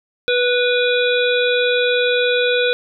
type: harmonic tone with a mistuned harmonic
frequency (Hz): 491.5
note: B4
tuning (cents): -8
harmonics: 1 / 3 / 5 / 7 / 8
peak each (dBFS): -16 / -21 / -23 / -24 / -25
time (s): 0.28-2.73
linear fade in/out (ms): 0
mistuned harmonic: 8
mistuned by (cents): -34
effects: none